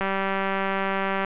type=click train; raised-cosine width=0.5 ms; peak=-11 dBFS; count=241; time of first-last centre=0.01-1.247 s; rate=194 Hz; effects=resampled to 8000 Hz + 8-bit